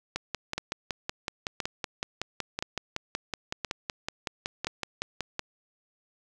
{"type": "two click trains", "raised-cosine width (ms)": 0.2, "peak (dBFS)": [-13, -13], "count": [29, 5], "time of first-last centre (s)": [[0.16, 5.394], [0.58, 4.67]], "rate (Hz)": [5.35, 0.978], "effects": []}